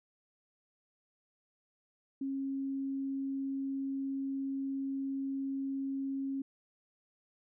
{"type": "tone", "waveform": "sine", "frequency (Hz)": 271.7, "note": "C#4", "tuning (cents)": -35, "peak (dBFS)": -33, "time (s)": [2.21, 6.42], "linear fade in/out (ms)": 5, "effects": []}